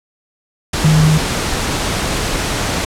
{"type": "tone in noise", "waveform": "sine", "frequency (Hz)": 155.56, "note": "D#3", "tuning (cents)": 0, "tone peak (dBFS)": -8, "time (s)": [0.84, 1.18], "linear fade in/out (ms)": 5, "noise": "pink", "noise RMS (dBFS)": -18, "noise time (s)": [0.73, 2.85], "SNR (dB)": 7, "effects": ["low-pass 9000 Hz 12 dB/octave"]}